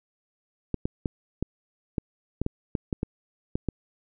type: clicks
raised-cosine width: 3 ms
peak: -13 dBFS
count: 12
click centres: 0.743 / 0.855 / 1.058 / 1.426 / 1.982 / 2.416 / 2.464 / 2.752 / 2.928 / 3.031 / 3.555 / 3.687 s
effects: none